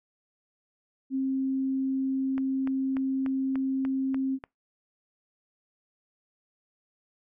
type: tone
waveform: sine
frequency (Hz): 266.3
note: C4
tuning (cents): +31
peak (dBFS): -25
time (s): 1.1-4.39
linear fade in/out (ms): 50
type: click train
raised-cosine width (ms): 0.5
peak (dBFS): -24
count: 8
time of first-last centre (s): 2.38-4.439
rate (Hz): 3.4
effects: noise-tail reverb RT60 0.2 s tail -26 dB re dry